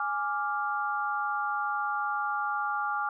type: chord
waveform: sine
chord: D diminished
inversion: second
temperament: equal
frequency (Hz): 830.6 / 1174.7 / 1396.9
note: Ab5 / D6 / F6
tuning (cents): 0 / 0 / 0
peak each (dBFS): -32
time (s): 0-3.09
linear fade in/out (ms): 2
effects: none